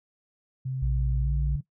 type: tone with pitch glide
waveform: sine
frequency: 130.81 to 142.65 Hz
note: C3 to C#3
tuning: 0 to +50 cents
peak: -28 dBFS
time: 0.65-1.61 s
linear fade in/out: 10 ms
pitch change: +150 cents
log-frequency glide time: 1.19-1.31 s
type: tone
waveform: sine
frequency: 58.27 Hz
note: A#1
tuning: in tune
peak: -24 dBFS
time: 0.82-1.56 s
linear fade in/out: 5 ms
effects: noise-tail reverb RT60 0.1 s tail -17 dB re dry